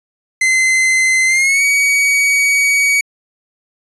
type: tone with pitch glide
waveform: 45% pulse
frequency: 2059 to 2258 Hz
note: C7 to C#7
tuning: -28 to +31 cents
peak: -10 dBFS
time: 0.41-3.01 s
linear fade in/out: 5 ms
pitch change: +159 cents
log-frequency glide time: 1.26-1.64 s
effects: resampled to 24000 Hz